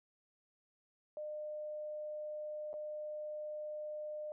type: tone with dropouts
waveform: sine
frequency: 605 Hz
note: D#5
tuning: 49 cents flat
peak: -40 dBFS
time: 1.17-4.32 s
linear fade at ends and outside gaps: 1 ms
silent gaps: 2.731-2.739 s
effects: none